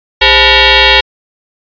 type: tone with frequency modulation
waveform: sine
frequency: 523.3 Hz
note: C5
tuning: in tune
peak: -3 dBFS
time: 0.21-1.01 s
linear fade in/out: 10 ms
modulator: 463 Hz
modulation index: 7.7
effects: resampled to 11025 Hz